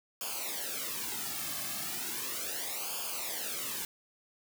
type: noise with flanger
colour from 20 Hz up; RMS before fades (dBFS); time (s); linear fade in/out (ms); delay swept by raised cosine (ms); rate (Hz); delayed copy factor
white; -37; 0.21-3.85; 2; 0.51 to 2.11; 0.36; -0.85
effects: none